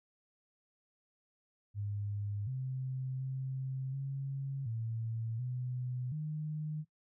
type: tone with pitch steps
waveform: sine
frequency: 102.4 / 130.4 / 132.1 / 136.6 / 113.5 / 125.5 / 153 Hz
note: G#2 / C3 / C3 / C#3 / A#2 / B2 / D#3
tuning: -24 / -5 / +17 / -25 / -46 / +28 / -29 cents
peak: -35 dBFS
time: 1.74-6.85 s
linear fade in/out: 50 ms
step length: 730 ms
effects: noise-tail reverb RT60 0.1 s tail -19 dB re dry